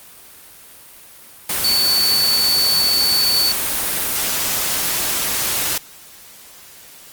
sine tone in noise, 4480 Hz, C#8, 18 cents sharp, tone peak -14 dBFS, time 1.64-3.52 s, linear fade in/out 5 ms, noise white, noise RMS -20 dBFS, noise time 1.49-5.78 s, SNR +3 dB, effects white hiss -42 dBFS RMS until 7.12 s + Opus 32 kbps

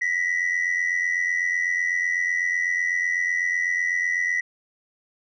sine tone pair together, 1900 / 1988 Hz, A#6 / B6, +33 / +11 cents, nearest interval minor second, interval 78 cents, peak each -23 / -21 dBFS, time 0.01-4.41 s, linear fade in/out 10 ms, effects tanh soft clip ceiling -18 dBFS

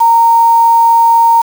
sine tone with quantisation, 924 Hz, A#5, 16 cents flat, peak -4 dBFS, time 0-1.42 s, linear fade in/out 10 ms, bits 4, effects none

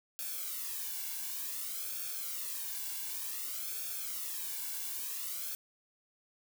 blue noise with flanger, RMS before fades -39 dBFS, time 0.19-5.55 s, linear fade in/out 0 ms, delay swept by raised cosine 1 to 1.61 ms, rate 0.55 Hz, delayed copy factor -0.8, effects none

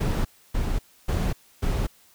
brown noise bursts, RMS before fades -24 dBFS, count 4, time 0-1.87 s, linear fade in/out 10 ms, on 250 ms, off 290 ms, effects white hiss -57 dBFS RMS until 2.14 s

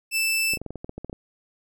sawtooth tone, 2645 Hz, E7, 5 cents sharp, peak -18 dBFS, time 0.11-0.58 s, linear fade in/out 50 ms
clicks, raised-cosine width 2 ms, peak -21 dBFS, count 12, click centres 0.536 / 0.572 / 0.616 / 0.663 / 0.706 / 0.757 / 0.845 / 0.894 / 0.98 / 1.046 / 1.097 / 1.129 s
effects none

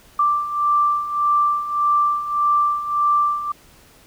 sine beating tone pair, 1175 / 1176.7 Hz, D6 / D6, +1 / +3 cents, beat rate 1.7 Hz, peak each -22 / -17 dBFS, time 0.19-3.52 s, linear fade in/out 5 ms, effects pink hiss -50 dBFS RMS until 4.06 s

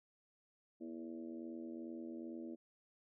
harmonic tone with a mistuned harmonic, 82.41 Hz, E2, in tune, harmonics 3 / 4 / 5 / 6 / 7 / 8, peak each -48 / -47 / -58 / -61 / -58 / -65 dBFS, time 0.8-2.56 s, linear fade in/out 20 ms, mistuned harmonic 3, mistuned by -45 cents, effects none

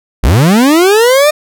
40% pulse linear sweep, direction up, 43.65 to 616 Hz, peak -4 dBFS, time 0.23-1.31 s, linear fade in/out 10 ms, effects none

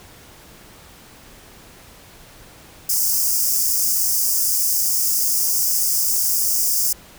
white high-pass noise, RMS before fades -19 dBFS, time 2.89-6.93 s, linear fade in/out 5 ms, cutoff 4900 Hz, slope 96 dB/octave, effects pink hiss -45 dBFS RMS until 7.18 s

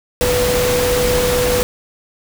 sine tone in noise, 493.9 Hz, B4, in tune, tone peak -15 dBFS, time 0.21-1.63 s, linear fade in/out 0 ms, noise pink, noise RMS -19 dBFS, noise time 0.21-1.63 s, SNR +1 dB, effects none

